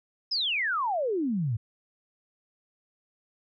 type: exponential sweep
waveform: sine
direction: down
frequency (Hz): 5300 to 102.8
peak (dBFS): -25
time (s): 0.31-1.57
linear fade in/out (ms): 10
effects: none